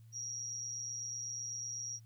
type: tone with amplitude modulation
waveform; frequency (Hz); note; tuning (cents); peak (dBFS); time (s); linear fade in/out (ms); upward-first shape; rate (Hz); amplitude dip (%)
sine; 5690; F8; +31; -36; 0.12-2; 50; sine; 128; 60
effects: added 113 Hz sine -54 dBFS peak until 2.05 s + white hiss -75 dBFS RMS until 2.05 s